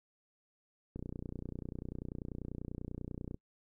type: click train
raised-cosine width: 3 ms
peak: -28 dBFS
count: 73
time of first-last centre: 0.96-3.344 s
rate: 30.2 Hz
effects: noise-tail reverb RT60 0.1 s tail -26 dB re dry